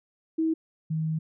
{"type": "tone pair in turn", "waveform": "sine", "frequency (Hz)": [321.4, 158.4], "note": ["E4", "D#3"], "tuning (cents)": [-44, 31], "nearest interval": "octave", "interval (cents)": 1225, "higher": "first", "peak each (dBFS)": [-22, -25], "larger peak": "first", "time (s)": [[0.38, 0.54], [0.9, 1.19]], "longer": "second", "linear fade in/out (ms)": 10, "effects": []}